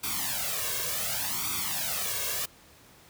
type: noise with flanger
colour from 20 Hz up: white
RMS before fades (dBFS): -31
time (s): 0.03-2.46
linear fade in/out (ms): 10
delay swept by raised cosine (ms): 0.85 to 1.85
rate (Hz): 0.68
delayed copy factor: +0.9
effects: pink hiss -55 dBFS RMS until 3.09 s + high-pass 60 Hz 12 dB/octave